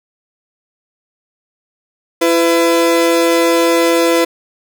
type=tone pair together; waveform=35% pulse; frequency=335.8 / 503.1 Hz; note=E4 / B4; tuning=+32 / +32 cents; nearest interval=perfect fifth; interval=700 cents; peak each=-11 dBFS; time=2.21-4.25 s; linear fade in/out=10 ms; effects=none